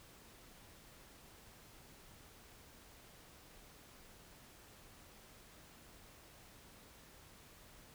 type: silence
effects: pink hiss -60 dBFS RMS until 7.94 s